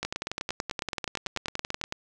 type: two click trains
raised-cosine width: 0.2 ms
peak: -13 / -13 dBFS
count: 18 / 20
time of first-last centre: 0.05-1.924 / 0.03-1.84 s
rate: 9.07 / 10.5 Hz
effects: 8-bit